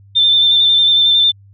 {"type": "tone with vibrato", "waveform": "sine", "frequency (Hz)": 3566, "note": "A7", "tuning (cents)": 22, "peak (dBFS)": -8, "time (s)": [0.15, 1.32], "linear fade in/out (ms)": 20, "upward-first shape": "square", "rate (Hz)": 11, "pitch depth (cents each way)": 17, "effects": ["added 99 Hz sine -41 dBFS peak until 1.53 s"]}